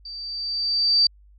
sine tone with level ramp, 4644 Hz, D8, 20 cents flat, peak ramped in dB -34 to -13 dBFS, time 0.05-1.07 s, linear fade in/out 5 ms, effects added 50 Hz sine -49 dBFS peak until 1.38 s

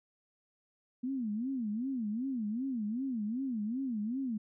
sine tone with vibrato, 237.3 Hz, A#3, 31 cents sharp, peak -32 dBFS, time 1.03-4.38 s, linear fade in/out 10 ms, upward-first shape sine, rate 2.6 Hz, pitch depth 240 cents each way, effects none

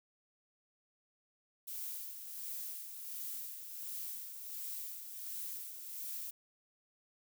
violet noise with tremolo, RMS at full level -42 dBFS, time 1.67-6.31 s, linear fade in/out 10 ms, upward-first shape sine, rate 1.4 Hz, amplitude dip 50%, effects none

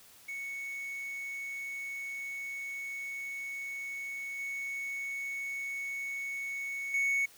triangle tone with level steps, 2217 Hz, C#7, in tune, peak -35 / -33 / -25 dBFS, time 0.28-7.26 s, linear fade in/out 10 ms, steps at 4.39 / 6.94 s, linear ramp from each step 2 ms, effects white hiss -57 dBFS RMS until 7.37 s

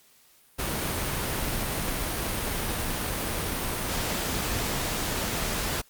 pink noise, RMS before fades -29 dBFS, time 0.58-5.82 s, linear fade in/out 20 ms, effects white hiss -59 dBFS RMS until 5.89 s + Opus 48 kbps

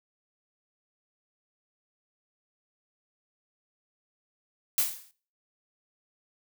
blue noise with exponential decay, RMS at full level -22 dBFS, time 4.78-5.11 s, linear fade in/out 1 ms, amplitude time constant 70 ms, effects noise-tail reverb RT60 0.4 s tail -17 dB re dry

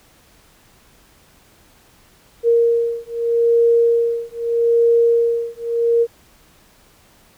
sine beating tone pair, 466.2 / 467 Hz, A#4 / A#4, 0 / +3 cents, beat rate 0.8 Hz, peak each -16 dBFS, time 2.43-6.07 s, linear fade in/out 50 ms, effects pink hiss -52 dBFS RMS until 7.37 s

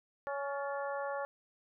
harmonic tone with a mistuned harmonic, 280 Hz, C#4, 18 cents sharp, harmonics 2 / 3 / 4 / 5 / 6, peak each -37 / -41 / -43 / -45 / -47 dBFS, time 0.27-1.25 s, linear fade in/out 0 ms, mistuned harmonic 6, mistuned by +57 cents, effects none

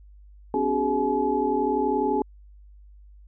sine tone cluster, 253.5 / 285.2 / 381.8 / 422.4 / 852 Hz, B3 / C#4 / G4 / G#4 / G#5, +45 / +49 / -46 / +29 / +44 cents, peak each -30 / -28 / -28 / -26 / -26 dBFS, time 0.54-2.22 s, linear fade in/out 2 ms, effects added 50 Hz sine -46 dBFS peak until 3.27 s

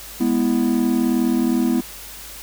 triangle chord, E major, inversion first, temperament equal, 207.7 / 246.9 / 329.6 Hz, G#3 / B3 / E4, 0 / 0 / 0 cents, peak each -21 / -16 / -20 dBFS, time 0.2-1.81 s, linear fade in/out 10 ms, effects added 50 Hz sine -44 dBFS peak until 2.42 s + white hiss -37 dBFS RMS until 2.42 s

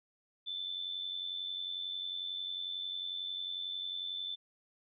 sine tone with amplitude modulation, 3520 Hz, A7, in tune, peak -34 dBFS, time 0.46-4.36 s, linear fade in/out 20 ms, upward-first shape sine, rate 91.1 Hz, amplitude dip 55%, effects none

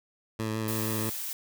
15% pulse tone with vibrato, 110 Hz, A2, in tune, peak -23 dBFS, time 0.39-1.1 s, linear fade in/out 5 ms, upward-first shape sine, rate 6.4 Hz, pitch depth 19 cents each way
blue noise, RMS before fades -35 dBFS, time 0.68-1.33 s, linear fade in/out 0 ms
effects none

